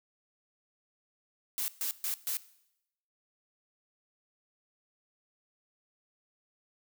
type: noise bursts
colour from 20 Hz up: blue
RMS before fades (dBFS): -33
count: 4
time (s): 1.58-2.37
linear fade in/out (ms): 0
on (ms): 100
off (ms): 130
effects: noise-tail reverb RT60 0.8 s tail -18 dB re dry